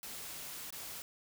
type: noise with dropouts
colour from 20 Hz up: white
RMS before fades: -45 dBFS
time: 0.03-1.02 s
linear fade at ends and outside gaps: 1 ms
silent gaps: 0.705-0.725 s
effects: none